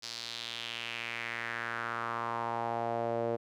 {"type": "tone with band-pass filter sweep", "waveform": "sawtooth", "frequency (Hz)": 116.54, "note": "A#2", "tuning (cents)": 0, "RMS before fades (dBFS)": -36, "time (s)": [0.02, 3.37], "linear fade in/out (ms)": 20, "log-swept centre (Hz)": [4900, 510], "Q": 3.1, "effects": []}